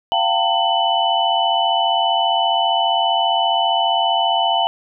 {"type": "tone cluster", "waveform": "sine", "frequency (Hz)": [688, 768, 903, 2991], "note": ["F5", "G5", "A5", "F#7"], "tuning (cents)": [-26, -36, 45, 18], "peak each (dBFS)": -20, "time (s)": [0.12, 4.67], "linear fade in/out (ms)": 0, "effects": []}